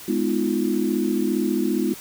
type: chord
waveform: sine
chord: F half-diminished seventh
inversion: first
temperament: just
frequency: 209.5 / 251.4 / 314.3 / 349.2 Hz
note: Ab3 / Cb4 / Eb4 / F4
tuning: +15 / +31 / +18 / 0 cents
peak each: -25 dBFS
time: 0.08-1.94 s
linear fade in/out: 5 ms
effects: white hiss -40 dBFS RMS until 2 s